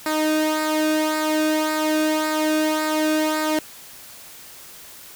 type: tone with flanger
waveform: sawtooth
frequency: 309.8 Hz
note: D#4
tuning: 7 cents flat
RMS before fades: -21 dBFS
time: 0.06-3.59 s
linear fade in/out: 2 ms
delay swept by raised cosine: 0.32 to 1 ms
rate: 1.8 Hz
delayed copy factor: -0.6
effects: white hiss -42 dBFS RMS until 5.15 s